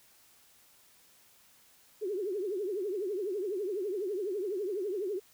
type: tone with vibrato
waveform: sine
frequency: 392 Hz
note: G4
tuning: in tune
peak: -31 dBFS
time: 2.01-5.2 s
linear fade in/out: 20 ms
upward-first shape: triangle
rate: 12 Hz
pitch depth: 210 cents each way
effects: white hiss -62 dBFS RMS until 5.33 s